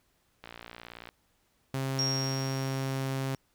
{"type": "click train", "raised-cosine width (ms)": 0.3, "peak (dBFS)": -27, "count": 39, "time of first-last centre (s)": [0.44, 1.09], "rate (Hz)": 58.5}
{"type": "tone", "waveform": "sawtooth", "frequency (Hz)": 134.1, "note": "C3", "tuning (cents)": 43, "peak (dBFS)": -26, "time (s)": [1.74, 3.35], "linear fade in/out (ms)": 2}
{"type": "tone with exponential decay", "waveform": "sine", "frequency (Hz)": 5588, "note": "F8", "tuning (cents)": 0, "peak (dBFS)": -26, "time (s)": [1.99, 3.37], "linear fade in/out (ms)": 0, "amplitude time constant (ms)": 300}
{"effects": ["pink hiss -71 dBFS RMS until 3.54 s"]}